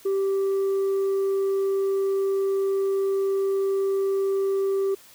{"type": "tone", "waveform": "sine", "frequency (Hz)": 390.3, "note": "G4", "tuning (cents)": -8, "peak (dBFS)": -18, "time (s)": [0.05, 4.95], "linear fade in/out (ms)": 10, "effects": ["tanh soft clip ceiling -20 dBFS", "white hiss -51 dBFS RMS until 5.14 s"]}